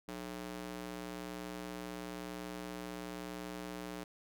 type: tone with high-pass filter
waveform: square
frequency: 60.5 Hz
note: B1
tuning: 35 cents flat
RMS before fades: -44 dBFS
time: 0.08-4.04 s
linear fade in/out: 5 ms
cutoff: 240 Hz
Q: 0.92
effects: none